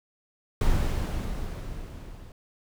brown noise with level ramp, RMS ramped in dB -22 to -44 dBFS, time 0.61-2.32 s, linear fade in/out 2 ms, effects none

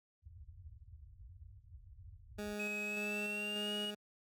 pink low-pass noise, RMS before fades -50 dBFS, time 0.22-2.56 s, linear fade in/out 50 ms, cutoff 100 Hz, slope 48 dB/octave
20% pulse tone with tremolo, 207.7 Hz, G#3, in tune, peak -35 dBFS, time 2.38-3.95 s, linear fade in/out 10 ms, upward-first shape square, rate 1.7 Hz, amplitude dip 30%
triangle tone with pitch glide, 2545 to 2890 Hz, D#7 to F#7, +39 to -41 cents, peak -37 dBFS, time 2.59-3.91 s, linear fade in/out 10 ms, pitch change +220 cents, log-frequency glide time 2.86-3.75 s
effects high-pass 60 Hz 12 dB/octave

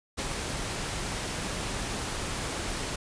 pink noise with ADSR envelope, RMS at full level -31 dBFS, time 0.17-2.96 s, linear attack 21 ms, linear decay 57 ms, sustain -2 dB, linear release 8 ms, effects resampled to 22050 Hz

